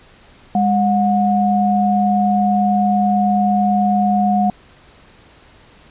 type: tone pair together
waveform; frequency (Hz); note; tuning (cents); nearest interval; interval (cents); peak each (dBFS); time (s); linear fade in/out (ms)
sine; 203.7 / 725.4; G#3 / F#5; -33 / -34; octave + minor seventh; 2199; -15; 0.55-4.5; 2
effects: pink hiss -47 dBFS RMS until 5.9 s + resampled to 8000 Hz